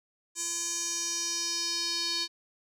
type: tone with band-pass filter sweep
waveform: square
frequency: 340 Hz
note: F4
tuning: 46 cents flat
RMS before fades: -32 dBFS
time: 0.35-2.28 s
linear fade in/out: 50 ms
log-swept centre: 7200 to 4400 Hz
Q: 4.5
effects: none